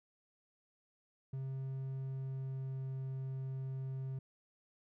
triangle tone with pitch glide, 133.5 to 132.73 Hz, C3 to C3, +35 to +25 cents, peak -36 dBFS, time 1.33-4.19 s, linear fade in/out 5 ms, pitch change -10 cents, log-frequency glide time 1.99-2.91 s, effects none

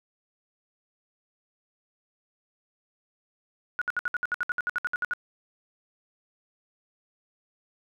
sine tone bursts, 1456 Hz, F#6, 28 cents flat, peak -24 dBFS, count 16, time 3.79-5.135 s, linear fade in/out 0 ms, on 25 ms, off 63 ms, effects none

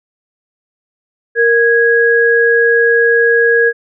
sine tone pair together, 466.2 / 1654.6 Hz, A#4 / G#6, 0 / -7 cents, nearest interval octave + minor seventh, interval 2193 cents, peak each -10 dBFS, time 1.35-3.73 s, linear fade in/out 50 ms, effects none

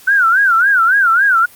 sine tone with vibrato, 1480 Hz, F#6, in tune, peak -8 dBFS, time 0.07-1.46 s, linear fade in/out 10 ms, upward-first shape sine, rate 3.6 Hz, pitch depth 190 cents each way, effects white hiss -42 dBFS RMS until 1.55 s + Opus 48 kbps

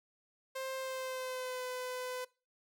sawtooth tone with pitch glide, 527 to 504.4 Hz, C5 to B4, +12 to +36 cents, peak -34 dBFS, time 0.55-2.25 s, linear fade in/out 10 ms, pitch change -76 cents, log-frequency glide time 0.76-1.64 s, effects noise-tail reverb RT60 0.3 s tail -21 dB re dry

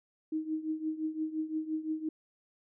sine tone with tremolo, 313.7 Hz, D#4, 14 cents sharp, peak -28 dBFS, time 0.32-2.09 s, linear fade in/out 5 ms, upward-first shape triangle, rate 5.8 Hz, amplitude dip 85%, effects none

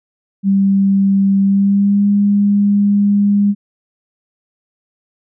sine tone with pitch glide, 196 to 202.9 Hz, G3 to G#3, 0 to -40 cents, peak -9 dBFS, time 0.43-3.55 s, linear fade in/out 50 ms, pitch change +60 cents, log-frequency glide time 1.42-2.07 s, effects none

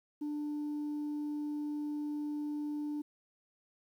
sine tone, 296.3 Hz, D4, 15 cents sharp, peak -32 dBFS, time 0.21-3.02 s, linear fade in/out 10 ms, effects tanh soft clip ceiling -33 dBFS + 11-bit

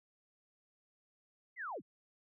sine linear sweep, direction down, 2127 to 92.5 Hz, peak -39 dBFS, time 1.56-1.82 s, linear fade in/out 50 ms, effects none

